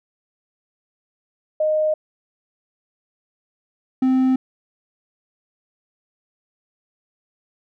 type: tone pair in turn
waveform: sine / triangle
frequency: 618 / 259.8 Hz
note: D#5 / C4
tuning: -12 / -12 cents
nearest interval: octave + minor third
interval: 1500 cents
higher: first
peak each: -16 / -12 dBFS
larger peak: second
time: 1.6-1.94 / 4.02-4.36 s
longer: neither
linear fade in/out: 5 ms
effects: none